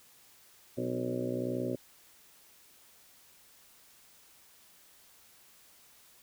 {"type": "harmonic tone with a mistuned harmonic", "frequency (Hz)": 61.4, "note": "B1", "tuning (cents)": -9, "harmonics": [2, 3, 4, 5, 6, 7, 8, 9, 10], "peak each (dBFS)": [-40, -45, -36, -43, -37, -45, -42, -39, -45], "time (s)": [0.77, 1.76], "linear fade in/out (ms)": 10, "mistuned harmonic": 4, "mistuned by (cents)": 51, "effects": ["white hiss -60 dBFS RMS until 6.22 s"]}